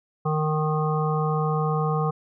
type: harmonic tone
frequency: 154.2 Hz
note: D#3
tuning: 15 cents flat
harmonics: 1 / 3 / 5 / 7 / 8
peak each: -23 / -28 / -30 / -31 / -32 dBFS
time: 0.25-2.11 s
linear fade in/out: 10 ms
effects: none